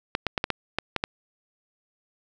clicks, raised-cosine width 0.3 ms, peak -8 dBFS, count 8, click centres 0.151 / 0.267 / 0.378 / 0.441 / 0.503 / 0.786 / 0.963 / 1.039 s, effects none

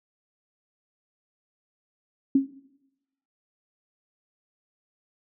sine tone with exponential decay, 271.7 Hz, C#4, 35 cents flat, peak -13 dBFS, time 2.35-2.53 s, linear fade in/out 5 ms, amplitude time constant 39 ms, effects noise-tail reverb RT60 0.9 s tail -19 dB re dry

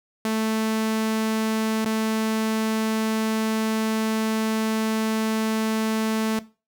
sawtooth tone with dropouts, 220 Hz, A3, in tune, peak -18 dBFS, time 0.25-6.39 s, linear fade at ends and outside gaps 2 ms, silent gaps 1.848-1.857 s, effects noise-tail reverb RT60 0.3 s tail -17 dB re dry

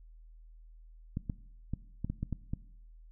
clicks, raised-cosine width 5 ms, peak -21 dBFS, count 8, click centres 1.171 / 1.298 / 1.736 / 2.046 / 2.1 / 2.23 / 2.327 / 2.535 s, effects noise-tail reverb RT60 0.8 s tail -20 dB re dry + added 40 Hz sine -51 dBFS peak until 3.11 s

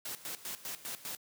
white noise with tremolo, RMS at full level -40 dBFS, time 0.05-1.17 s, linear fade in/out 5 ms, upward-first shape square, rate 5 Hz, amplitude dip 80%, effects high-pass 100 Hz 12 dB/octave

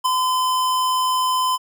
square tone with ADSR envelope, 1021 Hz, C6, 43 cents flat, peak -14 dBFS, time 0.04-1.58 s, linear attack 19 ms, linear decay 5 ms, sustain -4 dB, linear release 33 ms, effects none

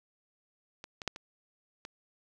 clicks, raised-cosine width 0.2 ms, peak -26 / -23 / -13 / -26 / -25 dBFS, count 5, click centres 0.841 / 1.018 / 1.077 / 1.161 / 1.851 s, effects none

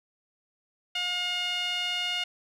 sawtooth tone with band-pass filter, 715 Hz, F5, 41 cents sharp, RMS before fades -30 dBFS, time 0.95-2.24 s, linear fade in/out 5 ms, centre 2900 Hz, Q 3.6, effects none

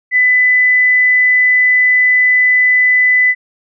sine tone, 2000 Hz, B6, 21 cents sharp, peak -7 dBFS, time 0.11-3.35 s, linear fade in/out 50 ms, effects none

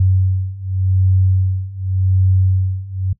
sine beating tone pair, 93.5 / 94.37 Hz, F#2 / F#2, +19 / +35 cents, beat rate 0.87 Hz, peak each -17 / -15 dBFS, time 0-3.13 s, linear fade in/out 5 ms, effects noise-tail reverb RT60 0.1 s tail -17 dB re dry

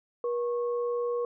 sine tone pair together, 480.1 / 1096 Hz, B4 / C#6, -49 / -20 cents, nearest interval octave + major second, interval 1429 cents, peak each -27 / -38 dBFS, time 0.24-1.25 s, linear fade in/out 2 ms, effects none

